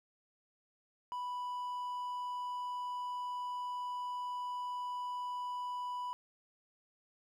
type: tone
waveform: triangle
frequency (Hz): 987.8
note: B5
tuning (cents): 0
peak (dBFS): -35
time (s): 1.12-6.13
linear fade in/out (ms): 0
effects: none